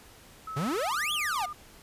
sine tone with pitch glide, 1297 to 1210.1 Hz, E6 to D#6, -28 to -49 cents, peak -35 dBFS, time 0.47-1.53 s, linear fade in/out 5 ms, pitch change -121 cents, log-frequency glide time 0.84-0.92 s
45% pulse exponential two-way sweep, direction up then down, 125.5 to 3520 to 682 Hz, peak -28 dBFS, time 0.56-1.46 s, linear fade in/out 10 ms, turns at 1.13 s
effects pink hiss -53 dBFS RMS until 1.82 s + resampled to 32000 Hz

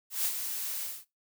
blue noise with ADSR envelope, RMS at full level -28 dBFS, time 0.1-1.05 s, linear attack 150 ms, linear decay 61 ms, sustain -7 dB, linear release 230 ms, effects noise-tail reverb RT60 0.2 s tail -19 dB re dry

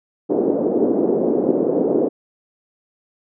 pink band-pass noise, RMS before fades -18 dBFS, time 0.29-2.09 s, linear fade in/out 20 ms, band 270 to 480 Hz, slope 24 dB/octave, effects none

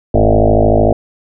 sine tone with frequency modulation, 346.6 Hz, F4, 13 cents flat, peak -7 dBFS, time 0.14-0.93 s, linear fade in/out 5 ms, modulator 53.3 Hz, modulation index 6.6, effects none

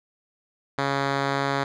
5% pulse tone with low-pass filter, 138.59 Hz, C#3, in tune, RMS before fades -25 dBFS, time 0.78-1.64 s, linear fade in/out 5 ms, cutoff 4100 Hz, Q 0.72, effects none

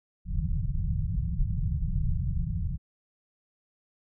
pink low-pass noise, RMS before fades -28 dBFS, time 0.25-2.78 s, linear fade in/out 50 ms, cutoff 180 Hz, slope 96 dB/octave, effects none

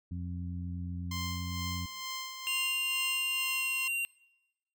harmonic tone, 88.1 Hz, F2, 16 cents sharp, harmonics 1 / 2 / 3, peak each -36 / -40 / -46 dBFS, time 0.11-1.86 s, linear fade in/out 5 ms
10% pulse tone with tremolo, 1046.5 Hz, C6, in tune, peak -27 dBFS, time 1.11-3.88 s, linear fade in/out 5 ms, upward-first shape sine, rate 2.2 Hz, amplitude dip 50%
square tone with pitch glide, 2790 to 2763 Hz, F7 to F7, -2 to -19 cents, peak -31 dBFS, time 2.47-4.05 s, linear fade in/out 0 ms, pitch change -17 cents, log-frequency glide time 3.38-3.63 s
effects noise-tail reverb RT60 1.0 s tail -25 dB re dry

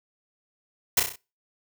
white noise with echo, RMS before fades -19 dBFS, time 0.97-1 s, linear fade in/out 5 ms, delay 32 ms, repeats 5, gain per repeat -5 dB, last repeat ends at 1.16 s, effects noise-tail reverb RT60 0.3 s tail -24 dB re dry

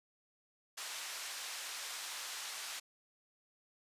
white band-pass noise, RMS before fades -44 dBFS, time 0.77-2.8 s, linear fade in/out 10 ms, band 830 to 7100 Hz, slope 12 dB/octave, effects resampled to 32000 Hz

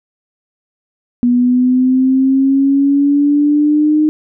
sine linear sweep, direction up, 242.2 to 307.5 Hz, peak -8 dBFS, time 1.23-4.09 s, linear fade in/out 0 ms, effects none

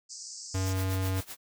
pink band-pass noise, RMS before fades -43 dBFS, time 0.09-0.74 s, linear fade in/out 20 ms, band 4700 to 8100 Hz, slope 96 dB/octave
square tone, 94.6 Hz, F#2, 39 cents sharp, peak -28 dBFS, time 0.54-1.21 s, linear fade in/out 10 ms
white noise with tremolo, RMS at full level -40 dBFS, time 0.64-1.37 s, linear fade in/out 50 ms, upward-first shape sine, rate 7.7 Hz, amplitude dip 90%
effects none

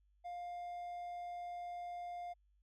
triangle tone, 704 Hz, F5, 14 cents sharp, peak -40 dBFS, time 0.24-2.34 s, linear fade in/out 20 ms, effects added 50 Hz sine -69 dBFS peak until 2.62 s + MP3 64 kbps

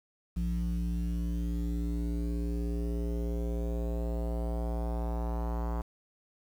square tone with low-pass filter sweep, 58.27 Hz, A#1, in tune, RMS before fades -32 dBFS, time 0.36-5.82 s, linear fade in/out 10 ms, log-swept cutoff 180 to 1000 Hz, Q 2.4, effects 9-bit

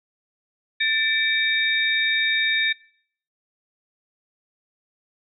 sine tone cluster, 1779 / 2315 / 3710 Hz, A6 / D7 / A#7, +19 / -25 / -9 cents, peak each -23 dBFS, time 0.8-2.73 s, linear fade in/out 10 ms, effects noise-tail reverb RT60 0.6 s tail -24 dB re dry

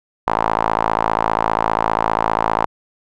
sawtooth tone with band-pass filter, 55 Hz, A1, in tune, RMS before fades -18 dBFS, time 0.27-2.66 s, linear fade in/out 5 ms, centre 930 Hz, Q 3.4, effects none

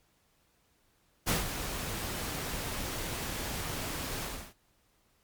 pink noise with ADSR envelope, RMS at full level -27 dBFS, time 1.26-4.54 s, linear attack 29 ms, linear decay 150 ms, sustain -9 dB, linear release 320 ms, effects pink hiss -70 dBFS RMS until 5.23 s + MP3 96 kbps

